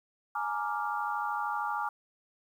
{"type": "chord", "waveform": "sine", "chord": "Bb dominant seventh", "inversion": "third", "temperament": "equal with one note detuned", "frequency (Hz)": [839.3, 932.3, 1174.7, 1396.9], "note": ["Ab5", "Bb5", "D6", "F6"], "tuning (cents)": [18, 0, 0, 0], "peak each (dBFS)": [-34, -37, -35, -37], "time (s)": [0.35, 1.89], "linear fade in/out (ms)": 5, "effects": ["10-bit"]}